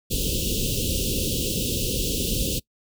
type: band-stop noise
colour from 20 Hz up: pink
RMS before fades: -25 dBFS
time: 0.1-2.6 s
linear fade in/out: 20 ms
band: 540 to 2700 Hz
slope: 96 dB/octave
effects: noise-tail reverb RT60 0.1 s tail -23 dB re dry